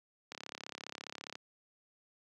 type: click train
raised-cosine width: 0.2 ms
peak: -25 dBFS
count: 37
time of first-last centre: 0.32-1.354 s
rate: 34.8 Hz
effects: high-pass 200 Hz 12 dB/octave